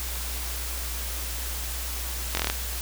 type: slowing click train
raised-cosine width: 0.2 ms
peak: -7 dBFS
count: 7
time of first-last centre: 2.35-2.5 s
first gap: 22 ms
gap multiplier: 1.05
effects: added 60 Hz sine -32 dBFS peak until 2.81 s + white hiss -34 dBFS RMS until 2.81 s